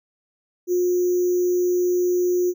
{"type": "tone with sample-and-hold", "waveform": "sine", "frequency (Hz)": 357.5, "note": "F4", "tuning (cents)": 41, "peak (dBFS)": -17, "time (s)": [0.67, 2.54], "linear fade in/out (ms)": 50, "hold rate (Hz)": 6300, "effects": []}